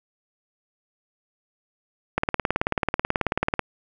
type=click train; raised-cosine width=0.5 ms; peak=-6 dBFS; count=27; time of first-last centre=2.18-3.593 s; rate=18.4 Hz; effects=none